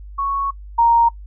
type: tone pair in turn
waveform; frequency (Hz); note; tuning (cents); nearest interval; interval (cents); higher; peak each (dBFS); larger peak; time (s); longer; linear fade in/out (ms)
sine; 1108.7 / 932.3; C#6 / A#5; 0 / 0; minor third; 300; first; -18 / -10; second; 0.18-0.51 / 0.78-1.09; first; 10
effects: noise-tail reverb RT60 0.1 s tail -23 dB re dry + added 50 Hz sine -33 dBFS peak until 1.26 s